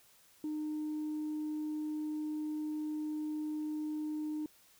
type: tone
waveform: sine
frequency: 305.2 Hz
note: D#4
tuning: 33 cents flat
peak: -33 dBFS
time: 0.44-4.46 s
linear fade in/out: 2 ms
effects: tanh soft clip ceiling -32 dBFS + white hiss -64 dBFS RMS until 4.79 s